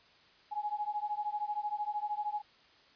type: beating tone pair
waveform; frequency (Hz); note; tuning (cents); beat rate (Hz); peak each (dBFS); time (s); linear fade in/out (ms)
sine; 830.6 / 843.6; G#5 / G#5; 0 / +27; 13; -36 / -36; 0.51-2.42; 20
effects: white hiss -62 dBFS RMS until 2.95 s + resampled to 11025 Hz